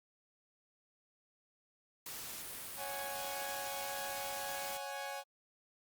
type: noise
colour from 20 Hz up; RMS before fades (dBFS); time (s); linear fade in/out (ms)
white; -45; 2.06-4.77; 2
type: chord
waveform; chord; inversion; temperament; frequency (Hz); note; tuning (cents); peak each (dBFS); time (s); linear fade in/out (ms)
sawtooth; C# suspended fourth; none; equal; 554.4 / 740 / 830.6; C#5 / F#5 / G#5; 0 / 0 / 0; -41 / -43 / -40; 2.76-5.24; 50
effects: Opus 48 kbps